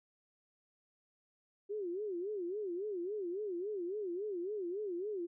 sine tone with vibrato, 383.2 Hz, G4, 39 cents flat, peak -36 dBFS, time 1.69-5.27 s, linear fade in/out 20 ms, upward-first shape sine, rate 3.6 Hz, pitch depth 200 cents each way, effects none

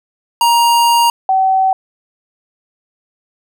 square / sine tone pair in turn, 940 / 762.7 Hz, A#5 / G5, +14 / -48 cents, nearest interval major third, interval 362 cents, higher first, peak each -9 dBFS, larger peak neither, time 0.41-1.1 / 1.29-1.73 s, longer first, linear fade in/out 2 ms, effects none

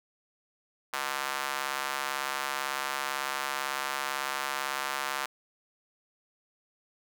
square tone with high-pass filter, 69 Hz, C#2, 7 cents flat, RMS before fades -33 dBFS, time 0.93-5.26 s, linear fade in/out 5 ms, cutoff 1100 Hz, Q 1.4, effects none

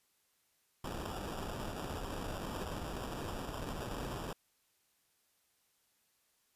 pink noise with sample-and-hold, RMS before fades -41 dBFS, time 0.84-4.33 s, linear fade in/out 5 ms, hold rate 2100 Hz, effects white hiss -75 dBFS RMS until 6.55 s + resampled to 32000 Hz

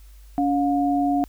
sine tone pair together, 283 / 713 Hz, C#4 / F5, +36 / +36 cents, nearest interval octave + major third, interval 1600 cents, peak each -20 / -22 dBFS, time 0.38-1.24 s, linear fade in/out 0 ms, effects added 50 Hz sine -43 dBFS peak until 1.28 s + white hiss -58 dBFS RMS until 1.28 s

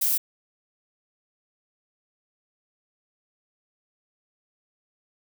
violet noise, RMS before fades -23 dBFS, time 0.01-0.18 s, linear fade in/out 10 ms, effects none

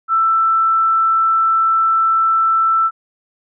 sine tone, 1329 Hz, E6, 14 cents sharp, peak -11 dBFS, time 0.08-2.91 s, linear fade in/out 50 ms, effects none

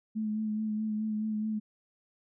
sine tone with vibrato, 215.4 Hz, A3, 37 cents flat, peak -29 dBFS, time 0.15-1.6 s, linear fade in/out 20 ms, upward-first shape sine, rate 4.7 Hz, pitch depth 24 cents each way, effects none

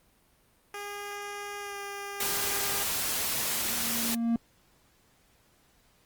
10% pulse tone with pitch glide, 407.8 to 402 Hz, G#4 to G4, -32 to +44 cents, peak -28 dBFS, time 0.74-2.83 s, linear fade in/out 2 ms, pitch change -24 cents, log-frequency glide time 1.6-1.76 s
white noise, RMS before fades -30 dBFS, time 2.2-4.15 s, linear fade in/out 5 ms
triangle tone with exponential growth, 232 Hz, A#3, 8 cents flat, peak -20 dBFS, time 3.21-4.36 s, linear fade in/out 2 ms, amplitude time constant 250 ms
effects pink hiss -65 dBFS RMS until 6.05 s + Opus 32 kbps

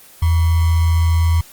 sine tone with sample-and-hold, 82.8 Hz, E2, 8 cents sharp, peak -11 dBFS, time 0.22-1.41 s, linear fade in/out 5 ms, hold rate 1050 Hz, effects white hiss -43 dBFS RMS until 1.52 s + Opus 24 kbps

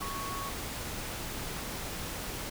sine tone in noise, 1108.7 Hz, C#6, in tune, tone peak -37 dBFS, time 0.01-0.5 s, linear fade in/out 10 ms, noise pink, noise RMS -38 dBFS, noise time 0-2.5 s, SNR -2 dB, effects none

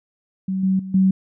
sine tone with level steps, 189.8 Hz, F#3, 44 cents sharp, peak -20 / -15 / -28 / -12 dBFS, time 0.48-1.11 s, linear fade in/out 5 ms, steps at 0.63 / 0.79 / 0.94 s, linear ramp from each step 5 ms, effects none

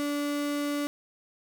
35% pulse tone, 289.8 Hz, D4, 23 cents flat, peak -26 dBFS, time 0-0.87 s, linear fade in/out 0 ms, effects none

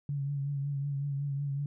sine tone with vibrato, 140.9 Hz, C#3, 29 cents sharp, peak -30 dBFS, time 0.09-1.66 s, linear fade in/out 2 ms, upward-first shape triangle, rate 5.4 Hz, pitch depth 45 cents each way, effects none

